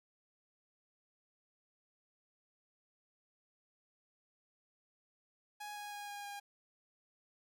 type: tone with pitch steps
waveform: sawtooth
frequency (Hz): 832 / 826.7 / 821.5 / 816.3 / 811.1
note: G#5 / G#5 / G#5 / G#5 / G#5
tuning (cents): +3 / -8 / -19 / -30 / -41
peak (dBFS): -40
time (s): 5.6-6.4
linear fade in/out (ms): 10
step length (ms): 160
effects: none